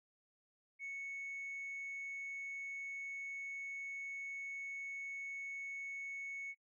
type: tone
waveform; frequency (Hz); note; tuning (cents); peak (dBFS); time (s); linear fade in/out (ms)
sine; 2212; C#7; -4; -40; 0.79-6.55; 50
effects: noise-tail reverb RT60 0.1 s tail -25 dB re dry + tanh soft clip ceiling -40 dBFS